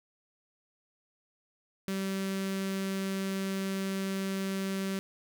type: tone with notch filter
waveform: sawtooth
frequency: 193.2 Hz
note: G3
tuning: 25 cents flat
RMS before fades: -33 dBFS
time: 1.88-4.99 s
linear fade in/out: 0 ms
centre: 820 Hz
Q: 1.3
effects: none